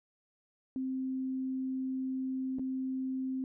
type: tone with dropouts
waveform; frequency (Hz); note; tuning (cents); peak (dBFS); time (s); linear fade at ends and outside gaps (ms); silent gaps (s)
sine; 261.6; C4; 0; -32; 0.76-3.44; 1; 2.586-2.594
effects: none